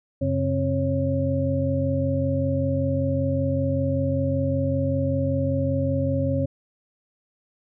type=tone cluster; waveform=sine; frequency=92 / 137.2 / 266.4 / 550 Hz; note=F#2 / C#3 / C4 / C#5; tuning=-9 / -17 / +31 / -14 cents; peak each=-26 dBFS; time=0.21-6.46 s; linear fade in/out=10 ms; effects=none